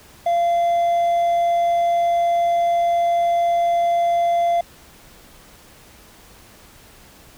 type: tone with hard clipping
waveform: triangle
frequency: 688 Hz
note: F5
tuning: 26 cents flat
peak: -16 dBFS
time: 0.26-4.61 s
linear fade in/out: 5 ms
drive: 5 dB
effects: pink hiss -47 dBFS RMS until 7.37 s